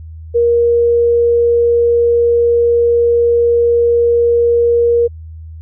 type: tone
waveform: sine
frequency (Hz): 472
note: A#4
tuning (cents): +22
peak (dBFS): -8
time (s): 0.34-5.08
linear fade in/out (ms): 20
effects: added 80 Hz sine -28 dBFS peak until 5.61 s